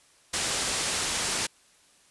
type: low-pass noise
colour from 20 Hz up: white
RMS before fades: -29 dBFS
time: 0.33-1.47 s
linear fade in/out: 10 ms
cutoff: 9400 Hz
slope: 24 dB/octave
effects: white hiss -60 dBFS RMS until 2.1 s + resampled to 24000 Hz